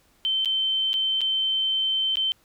sine tone with dropouts, 3095 Hz, G7, 23 cents flat, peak -21 dBFS, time 0.25-2.32 s, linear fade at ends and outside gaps 0 ms, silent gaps 0.448-0.457 / 0.932-0.94 / 1.208-1.215 / 2.156-2.17 s, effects pink hiss -62 dBFS RMS until 2.44 s

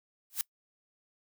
blue noise with exponential growth, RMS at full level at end -26 dBFS, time 0.3-0.41 s, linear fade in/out 0 ms, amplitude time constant 22 ms, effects noise-tail reverb RT60 0.1 s tail -23 dB re dry

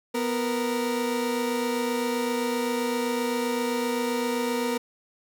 30% pulse tone pair together, 246.9 / 466.1 Hz, B3 / A#4, 0 / 0 cents, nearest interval major seventh, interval 1100 cents, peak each -25 dBFS, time 0.14-4.78 s, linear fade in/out 10 ms, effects none

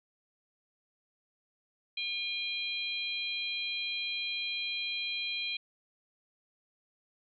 harmonic tone, 806 Hz, G5, 48 cents sharp, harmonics 3 / 4 / 5, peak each -36 / -37 / -38 dBFS, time 1.97-5.57 s, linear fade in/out 5 ms, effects none

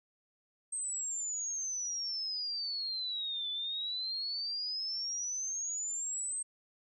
sine exponential two-way sweep, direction down then up, 8372 to 3477 to 8372 Hz, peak -34 dBFS, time 0.72-6.43 s, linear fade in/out 10 ms, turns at 3.5 s, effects none

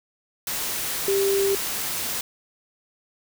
sine tone in noise, 394.2 Hz, G4, 10 cents sharp, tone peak -19 dBFS, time 1.08-1.55 s, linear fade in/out 2 ms, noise white, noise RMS -28 dBFS, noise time 0.47-2.21 s, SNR +6 dB, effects none

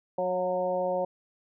harmonic tone with a mistuned harmonic, 182.9 Hz, F#3, 20 cents flat, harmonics 1 / 2 / 3 / 4 / 5, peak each -39 / -37 / -27 / -33 / -36 dBFS, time 0.18-1.05 s, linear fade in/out 5 ms, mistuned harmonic 4, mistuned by -21 cents, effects none

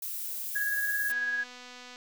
violet noise, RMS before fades -36 dBFS, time 0.02-1.12 s, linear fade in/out 5 ms
sine tone with tremolo, 1659 Hz, G#6, 2 cents flat, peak -26 dBFS, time 0.55-1.44 s, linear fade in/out 10 ms, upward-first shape sine, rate 18 Hz, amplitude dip 35%
click train, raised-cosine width 0.2 ms, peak -30 dBFS, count 214, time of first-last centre 1.1-1.959 s, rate 248 Hz
effects none

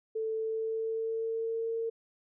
sine tone with pitch glide, 442.1 to 455.3 Hz, A4 to A#4, +8 to -41 cents, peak -30 dBFS, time 0.15-1.9 s, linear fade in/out 10 ms, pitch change +51 cents, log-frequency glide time 0.36-1.72 s, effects none

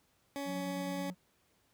20% pulse tone, 280.3 Hz, C#4, 19 cents sharp, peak -32 dBFS, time 0.36-1.1 s, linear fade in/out 0 ms
triangle tone with tremolo, 181.4 Hz, F#3, 34 cents flat, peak -36 dBFS, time 0.45-1.15 s, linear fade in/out 50 ms, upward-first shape square, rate 9.5 Hz, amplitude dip 25%
effects pink hiss -72 dBFS RMS until 1.73 s + high-pass 60 Hz 12 dB/octave

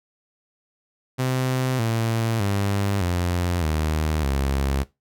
sawtooth tone with pitch steps, 129.1 / 113.69 / 100.13 / 88.18 / 77.66 / 68.39 Hz, C3 / A#2 / G2 / F2 / D#2 / C#2, -23 / -43 / +37 / +17 / -3 / -23 cents, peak -17 dBFS, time 1.18-4.84 s, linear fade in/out 20 ms, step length 610 ms, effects noise-tail reverb RT60 0.2 s tail -18 dB re dry

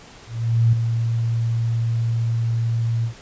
sine tone with ADSR envelope, 115.3 Hz, A#2, 19 cents flat, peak -11 dBFS, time 0.27-3.14 s, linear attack 460 ms, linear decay 3 ms, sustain -7 dB, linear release 100 ms, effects pink hiss -44 dBFS RMS until 3.21 s + resampled to 16000 Hz

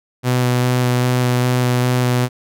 sawtooth tone with vibrato, 124.6 Hz, B2, 16 cents sharp, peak -10 dBFS, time 0.23-2.29 s, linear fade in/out 50 ms, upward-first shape square, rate 2.5 Hz, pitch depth 9 cents each way, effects none

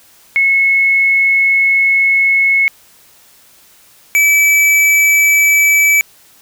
sine / square tone pair in turn, 2188 / 2303 Hz, C#7 / D7, -23 / -34 cents, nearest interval minor second, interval 89 cents, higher second, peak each -8 dBFS, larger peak neither, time 0.36-2.68 / 4.15-6.01 s, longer first, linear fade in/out 0 ms, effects white hiss -46 dBFS RMS until 6.41 s

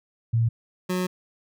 sine / 25% pulse tone pair in turn, 115 / 182.55 Hz, A#2 / F#3, -23 / -23 cents, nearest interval minor sixth, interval 800 cents, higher second, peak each -18 / -20 dBFS, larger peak first, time 0.33-0.49 / 0.89-1.07 s, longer second, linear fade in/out 10 ms, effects none

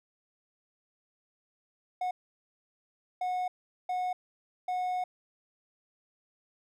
triangle tone bursts at uneven times, 730 Hz, F#5, 24 cents flat, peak -27 dBFS, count 4, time 2.01-2.11 / 3.21-3.48 / 3.89-4.13 / 4.68-5.04 s, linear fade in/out 5 ms, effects none

